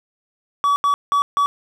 triangle tone bursts at uneven times, 1140 Hz, C#6, 48 cents sharp, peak -12 dBFS, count 4, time 0.64-0.76 / 0.84-0.94 / 1.12-1.22 / 1.37-1.46 s, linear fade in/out 0 ms, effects none

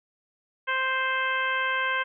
harmonic tone, 523.3 Hz, C5, in tune, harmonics 1 / 2 / 3 / 4 / 5 / 6, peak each -36 / -29 / -27 / -32 / -34 / -37 dBFS, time 0.67-2.04 s, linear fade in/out 20 ms, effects none

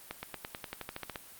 accelerating click train, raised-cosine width 0.3 ms, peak -21 dBFS, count 13, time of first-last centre 0.11-1.158 s, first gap 120 ms, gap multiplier 0.94, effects white hiss -52 dBFS RMS until 1.39 s + Opus 32 kbps

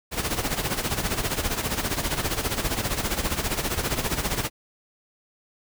pink noise with tremolo, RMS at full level -24 dBFS, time 0.11-4.5 s, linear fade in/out 50 ms, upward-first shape sine, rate 15 Hz, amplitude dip 70%, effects none

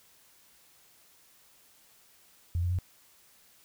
sine tone with pitch steps, 86.3 / 88.32 / 90.38 Hz, F2 / F2 / F#2, -20 / +20 / -40 cents, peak -26 dBFS, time 2.55-2.787 s, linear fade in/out 0 ms, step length 79 ms, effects white hiss -61 dBFS RMS until 3.64 s

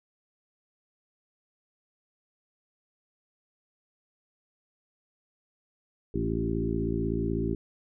harmonic tone with a mistuned harmonic, 56.1 Hz, A1, 34 cents sharp, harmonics 1 / 2 / 3 / 4 / 5 / 6 / 7, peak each -34 / -34 / -34 / -34 / -34 / -34 / -34 dBFS, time 6.14-7.55 s, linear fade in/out 5 ms, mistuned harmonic 6, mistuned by +26 cents, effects none

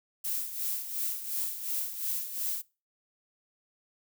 violet noise with tremolo, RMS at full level -31 dBFS, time 0.24-2.62 s, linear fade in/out 10 ms, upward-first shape sine, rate 2.8 Hz, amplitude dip 65%, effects noise-tail reverb RT60 0.3 s tail -22 dB re dry

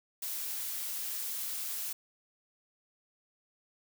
blue noise, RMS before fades -37 dBFS, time 0.22-1.93 s, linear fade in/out 5 ms, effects none

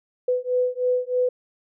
sine beating tone pair, 498.1 / 501.3 Hz, B4 / B4, +15 / +26 cents, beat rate 3.2 Hz, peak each -23 dBFS, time 0.28-1.29 s, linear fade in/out 5 ms, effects none

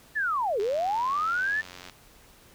sine linear two-way sweep, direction down then up, 1800 to 385.5 to 1800 Hz, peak -24 dBFS, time 0.15-1.62 s, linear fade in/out 20 ms, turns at 0.6 s
click train, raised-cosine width 0.2 ms, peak -25 dBFS, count 118, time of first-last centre 0.6-1.897 s, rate 90.2 Hz
effects pink hiss -55 dBFS RMS until 2.54 s

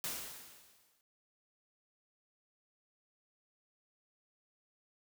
white noise with exponential decay, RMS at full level -37 dBFS, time 0.04-1.01 s, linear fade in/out 1 ms, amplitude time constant 210 ms, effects none

